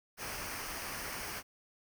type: noise with comb filter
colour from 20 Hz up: pink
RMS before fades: -41 dBFS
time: 0.17-1.43 s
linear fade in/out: 50 ms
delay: 0.27 ms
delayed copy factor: -0.6
effects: none

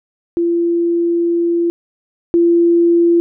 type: tone pair in turn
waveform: sine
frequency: 341.2 / 341.2 Hz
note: F4 / F4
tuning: -40 / -40 cents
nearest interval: unison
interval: 0 cents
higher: neither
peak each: -12 / -8 dBFS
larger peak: second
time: 0.37-1.7 / 2.34-3.2 s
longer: first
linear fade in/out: 0 ms
effects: none

